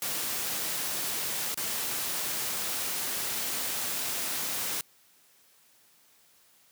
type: noise with dropouts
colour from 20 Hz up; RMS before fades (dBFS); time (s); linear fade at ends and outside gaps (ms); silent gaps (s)
white; -32; 0.02-4.81; 1; 1.544-1.574
effects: white hiss -62 dBFS RMS until 6.71 s + high-pass 100 Hz 12 dB/octave